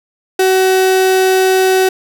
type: tone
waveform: 35% pulse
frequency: 376.7 Hz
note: F#4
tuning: 31 cents sharp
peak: -7 dBFS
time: 0.39-1.89 s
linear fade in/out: 5 ms
effects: none